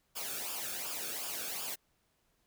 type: noise with flanger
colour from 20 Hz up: white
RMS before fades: -39 dBFS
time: 0.15-1.76 s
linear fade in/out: 20 ms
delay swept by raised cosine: 0.49 to 1.03 ms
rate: 2.7 Hz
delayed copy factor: -0.7
effects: pink hiss -75 dBFS RMS until 2.46 s